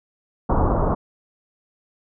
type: low-pass noise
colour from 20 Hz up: pink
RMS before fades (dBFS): -19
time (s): 0.49-0.95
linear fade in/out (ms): 10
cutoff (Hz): 1200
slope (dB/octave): 48
effects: none